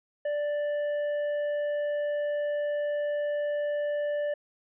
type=tone with tanh clipping; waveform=triangle; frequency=587.3 Hz; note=D5; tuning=in tune; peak=-28 dBFS; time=0.25-4.34 s; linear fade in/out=5 ms; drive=11 dB; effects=resampled to 8000 Hz